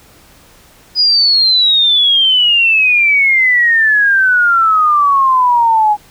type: exponential sweep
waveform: sine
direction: down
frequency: 4988 to 826 Hz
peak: -7 dBFS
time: 0.95-5.97 s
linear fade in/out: 50 ms
effects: pink hiss -44 dBFS RMS until 6.1 s